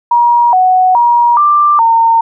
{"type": "tone with pitch steps", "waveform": "sine", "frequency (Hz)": [952, 741, 952, 1182, 914], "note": ["A#5", "F#5", "A#5", "D6", "A#5"], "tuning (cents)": [36, 2, 36, 11, -34], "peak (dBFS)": -5, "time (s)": [0.11, 2.21], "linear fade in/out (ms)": 5, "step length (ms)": 420, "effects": []}